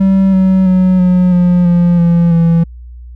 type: tone with pitch steps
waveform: triangle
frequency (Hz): 192.5 / 188.65 / 184.87 / 181.17 / 177.55 / 173.99 / 170.51 / 167.1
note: G3 / F#3 / F#3 / F#3 / F3 / F3 / F3 / E3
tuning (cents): -31 / +34 / -1 / -36 / +29 / -6 / -41 / +24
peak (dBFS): -4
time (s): 0-2.64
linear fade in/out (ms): 10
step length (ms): 330
effects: added 60 Hz sine -28 dBFS peak until 3.15 s